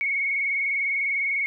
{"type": "tone with vibrato", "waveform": "sine", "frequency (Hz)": 2208, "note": "C#7", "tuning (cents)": -7, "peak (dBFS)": -22, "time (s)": [0.01, 1.46], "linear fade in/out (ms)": 0, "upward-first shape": "triangle", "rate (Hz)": 20, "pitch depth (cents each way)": 64, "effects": []}